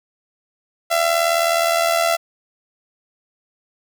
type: tone with amplitude modulation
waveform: sawtooth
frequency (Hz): 674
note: E5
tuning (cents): +38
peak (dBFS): -9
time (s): 0.9-2.17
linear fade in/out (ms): 20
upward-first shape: sine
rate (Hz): 79.4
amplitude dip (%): 60
effects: none